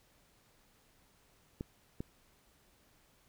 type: clicks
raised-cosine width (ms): 3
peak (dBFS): -25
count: 2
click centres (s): 1.609 / 2.005
effects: pink hiss -68 dBFS RMS until 3.28 s